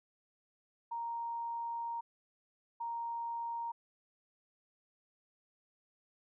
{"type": "tone bursts at uneven times", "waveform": "sine", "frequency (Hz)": 932.3, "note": "A#5", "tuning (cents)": 0, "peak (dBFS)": -36, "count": 2, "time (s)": [[0.91, 2.01], [2.8, 3.72]], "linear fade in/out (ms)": 10, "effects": []}